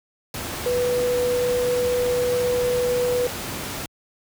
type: tone in noise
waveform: sine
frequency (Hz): 492.5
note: B4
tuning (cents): -5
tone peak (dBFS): -19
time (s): 0.66-3.27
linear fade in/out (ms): 2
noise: pink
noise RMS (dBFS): -30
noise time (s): 0.34-3.86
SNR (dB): +8
effects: high-pass 60 Hz 12 dB/octave